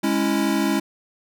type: chord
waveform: square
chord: C# minor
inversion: second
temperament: equal with one note detuned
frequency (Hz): 206.9 / 277.2 / 329.6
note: G#3 / C#4 / E4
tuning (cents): -6 / 0 / 0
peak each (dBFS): -24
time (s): 0.03-0.8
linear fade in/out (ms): 10
effects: none